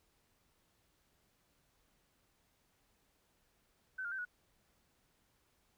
sine tone with pitch steps, 1524 / 1411 / 1549 / 1463 Hz, G6 / F6 / G6 / F#6, -49 / +17 / -21 / -20 cents, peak -38 dBFS, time 3.98-4.252 s, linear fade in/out 10 ms, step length 68 ms, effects pink hiss -75 dBFS RMS until 5.77 s

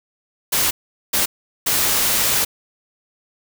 white noise bursts at uneven times, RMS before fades -18 dBFS, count 3, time 0.52-0.71 / 1.13-1.26 / 1.66-2.45 s, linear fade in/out 10 ms, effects none

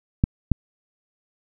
clicks, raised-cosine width 5 ms, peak -4 dBFS, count 2, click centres 0.239 / 0.517 s, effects none

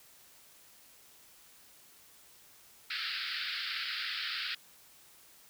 white band-pass noise, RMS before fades -37 dBFS, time 2.9-4.55 s, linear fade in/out 5 ms, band 1300 to 4900 Hz, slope 96 dB/octave, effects white hiss -59 dBFS RMS until 5.49 s

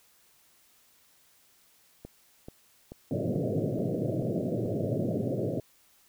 click train, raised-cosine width 2 ms, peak -28 dBFS, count 7, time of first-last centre 2.05-4.659 s, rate 2.3 Hz
pink band-pass noise, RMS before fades -30 dBFS, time 3.11-5.6 s, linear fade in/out 2 ms, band 100 to 650 Hz, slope 96 dB/octave
effects white hiss -63 dBFS RMS until 6.08 s

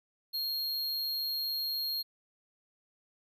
square tone, 4249 Hz, C8, 26 cents sharp, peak -32 dBFS, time 0.33-2.03 s, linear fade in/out 20 ms, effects none

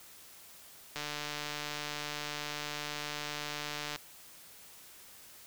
click train, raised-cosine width 0.2 ms, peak -20 dBFS, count 445, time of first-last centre 0.96-3.96 s, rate 148 Hz, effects white hiss -54 dBFS RMS until 5.46 s

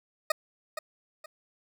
20% pulse tone with echo, 622.3 Hz, D#5, in tune, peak -17 dBFS, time 0.3-0.32 s, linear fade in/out 5 ms, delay 470 ms, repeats 2, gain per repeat -10 dB, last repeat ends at 1.26 s, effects none

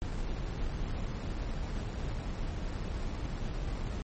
brown noise with sample-and-hold, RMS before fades -35 dBFS, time 0.02-4.02 s, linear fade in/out 0 ms, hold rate 3150 Hz, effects MP3 32 kbps

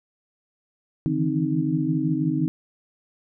sine tone cluster, 145.9 / 159 / 164.8 / 262.2 / 311.5 Hz, D3 / D#3 / E3 / C4 / D#4, -11 / +38 / 0 / +4 / +2 cents, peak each -28 / -28 / -29 / -26 / -25 dBFS, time 1.06-2.48 s, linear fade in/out 0 ms, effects none

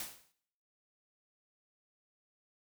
white noise with exponential decay, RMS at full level -38 dBFS, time 0-0.32 s, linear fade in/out 2 ms, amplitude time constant 68 ms, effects noise-tail reverb RT60 0.7 s tail -19 dB re dry

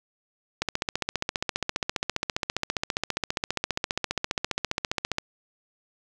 click train, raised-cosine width 0.2 ms, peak -8 dBFS, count 69, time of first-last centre 0.62-5.184 s, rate 14.9 Hz, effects none

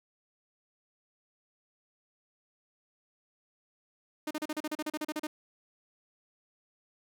sawtooth tone bursts, 305.5 Hz, D#4, 32 cents flat, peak -28 dBFS, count 14, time 4.27-5.27 s, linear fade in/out 5 ms, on 38 ms, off 36 ms, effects none

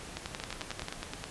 two click trains, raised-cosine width 0.2 ms, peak -19 / -18 dBFS, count 9 / 9, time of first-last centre 0.4-1.24 / 0.17-0.884 s, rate 9.52 / 11.2 Hz, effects pink hiss -45 dBFS RMS until 1.3 s + resampled to 24000 Hz

